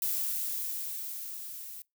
violet noise with level ramp, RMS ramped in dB -30 to -44 dBFS, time 0.02-1.82 s, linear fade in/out 2 ms, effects noise-tail reverb RT60 0.2 s tail -24 dB re dry

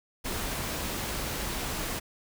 pink noise, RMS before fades -33 dBFS, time 0.24-2 s, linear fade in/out 20 ms, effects none

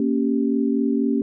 sine chord, G diminished, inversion first, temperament equal, 233.1 / 277.2 / 392 Hz, Bb3 / Db4 / G4, 0 / 0 / 0 cents, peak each -21 / -21 / -26 dBFS, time 0-1.22 s, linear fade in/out 2 ms, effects none

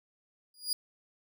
sawtooth tone with exponential growth, 4869 Hz, D#8, 38 cents flat, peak -22 dBFS, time 0.54-0.73 s, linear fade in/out 2 ms, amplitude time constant 41 ms, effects none

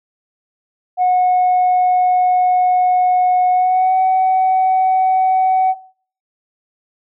sine tone with pitch glide, 730 to 752.3 Hz, F#5 to F#5, -24 to +29 cents, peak -9 dBFS, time 0.97-5.75 s, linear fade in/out 50 ms, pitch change +53 cents, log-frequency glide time 3.51-3.98 s, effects noise-tail reverb RT60 0.5 s tail -21 dB re dry + tanh soft clip ceiling -8 dBFS

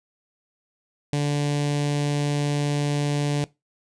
sawtooth tone with notch filter, 145.3 Hz, D3, 18 cents flat, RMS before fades -23 dBFS, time 1.13-3.44 s, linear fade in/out 0 ms, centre 1300 Hz, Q 1.1, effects noise-tail reverb RT60 0.2 s tail -20 dB re dry + resampled to 22050 Hz

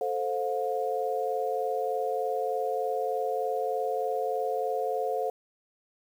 sine chord, F major, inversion first, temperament equal with one note detuned, 440 / 523.3 / 715.2 Hz, A4 / C5 / F5, 0 / 0 / +41 cents, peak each -31 dBFS, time 0.01-5.3 s, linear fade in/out 2 ms, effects 9-bit

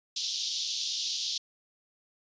pink band-pass noise, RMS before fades -33 dBFS, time 0.16-1.38 s, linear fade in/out 5 ms, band 3300 to 6100 Hz, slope 48 dB/octave, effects resampled to 16000 Hz

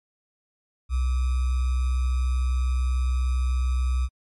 sine tone with sample-and-hold, 63.5 Hz, B1, 49 cents sharp, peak -20 dBFS, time 0.89-4.09 s, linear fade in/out 50 ms, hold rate 1225 Hz, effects MP3 48 kbps

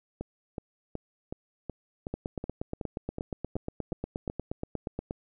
two click trains, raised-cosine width 2 ms, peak -19 / -21 dBFS, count 26 / 12, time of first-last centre 2.14-5.109 / 0.21-4.299 s, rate 8.42 / 2.69 Hz, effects none

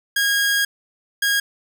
sawtooth tone pair in turn, 1635 / 1635 Hz, G#6 / G#6, -28 / -28 cents, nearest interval unison, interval 0 cents, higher neither, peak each -13 dBFS, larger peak neither, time 0.16-0.65 / 1.22-1.4 s, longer first, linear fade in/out 5 ms, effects none

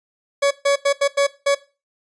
40% pulse tone bursts at uneven times, 562 Hz, C#5, 24 cents sharp, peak -13 dBFS, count 6, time 0.42-0.51 / 0.65-0.76 / 0.85-0.93 / 1.01-1.08 / 1.17-1.27 / 1.46-1.55 s, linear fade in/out 10 ms, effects noise-tail reverb RT60 0.3 s tail -17 dB re dry + resampled to 22050 Hz

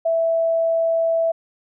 sine tone, 659.3 Hz, E5, in tune, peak -16 dBFS, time 0.05-1.32 s, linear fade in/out 10 ms, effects none

